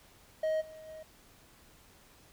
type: tone with level steps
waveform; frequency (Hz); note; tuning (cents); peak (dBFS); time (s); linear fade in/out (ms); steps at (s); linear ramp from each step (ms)
triangle; 629; D#5; +19; -26 / -45 / -42; 0.43-1.03; 5; 0.6 / 0.87; 20
effects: pink hiss -60 dBFS RMS until 2.32 s